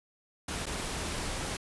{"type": "noise with dropouts", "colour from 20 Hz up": "pink", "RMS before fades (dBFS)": -35, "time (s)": [0.48, 1.57], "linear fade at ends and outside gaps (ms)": 5, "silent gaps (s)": [0.658, 0.665], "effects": ["resampled to 24000 Hz"]}